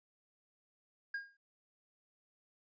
triangle tone with exponential decay, 1623 Hz, G#6, 40 cents flat, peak -32 dBFS, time 1.14-1.37 s, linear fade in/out 5 ms, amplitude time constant 48 ms, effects resampled to 16000 Hz

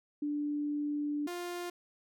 sine / sawtooth tone pair in turn, 293.7 / 351.4 Hz, D4 / F4, 0 / +11 cents, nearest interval minor third, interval 311 cents, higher second, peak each -31 / -33 dBFS, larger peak first, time 0.22-1.27 / 1.27-1.7 s, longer first, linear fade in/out 5 ms, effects none

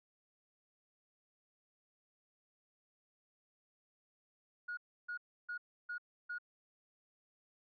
sine tone bursts, 1446 Hz, F#6, 40 cents flat, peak -38 dBFS, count 5, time 4.68-6.385 s, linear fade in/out 10 ms, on 93 ms, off 310 ms, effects tanh soft clip ceiling -35 dBFS

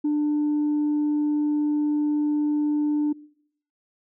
sine tone, 297.3 Hz, D4, 21 cents sharp, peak -18 dBFS, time 0.04-3.13 s, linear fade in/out 10 ms, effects noise-tail reverb RT60 0.7 s tail -24 dB re dry + tanh soft clip ceiling -18 dBFS

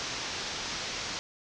white low-pass noise, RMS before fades -36 dBFS, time 0-1.19 s, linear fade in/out 0 ms, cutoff 6300 Hz, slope 48 dB/octave, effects none

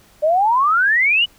sine exponential sweep, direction up, 587.3 to 3011 Hz, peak -12 dBFS, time 0.22-1.26 s, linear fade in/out 20 ms, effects pink hiss -51 dBFS RMS until 1.38 s

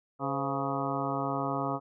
harmonic tone with a mistuned harmonic, 138.59 Hz, C#3, in tune, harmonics 1 / 2 / 3 / 4 / 5 / 6 / 7 / 8 / 9, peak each -37 / -35 / -39 / -38 / -36 / -39 / -39 / -38 / -37 dBFS, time 0.19-1.8 s, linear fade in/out 50 ms, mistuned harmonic 4, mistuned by -90 cents, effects none

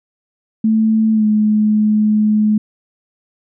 sine tone with pitch glide, 220 to 213 Hz, A3 to G#3, 0 to +44 cents, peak -10 dBFS, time 0.64-2.58 s, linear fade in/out 5 ms, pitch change -56 cents, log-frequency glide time 1.13-1.25 s, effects none

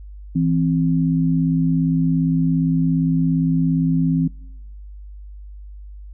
sine tone pair together, 164.81 / 262.2 Hz, E3 / C4, 0 / +4 cents, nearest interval minor sixth, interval 804 cents, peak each -17 / -19 dBFS, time 0.35-4.28 s, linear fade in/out 10 ms, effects noise-tail reverb RT60 0.8 s tail -22 dB re dry + added 50 Hz sine -34 dBFS peak until 6.13 s

